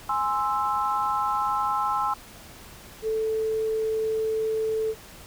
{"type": "chord", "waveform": "sine", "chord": "Ab augmented", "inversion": "none", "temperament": "equal", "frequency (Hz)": [830.6, 1046.5, 1318.5], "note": ["Ab5", "C6", "E6"], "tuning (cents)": [0, 0, 0], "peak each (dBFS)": -27, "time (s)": [0.09, 2.14], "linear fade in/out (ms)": 5}
{"type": "tone", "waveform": "sine", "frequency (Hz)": 440, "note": "A4", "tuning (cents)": 0, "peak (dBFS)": -23, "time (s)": [3.02, 4.95], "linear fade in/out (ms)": 50}
{"effects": ["pink hiss -46 dBFS RMS until 5.26 s"]}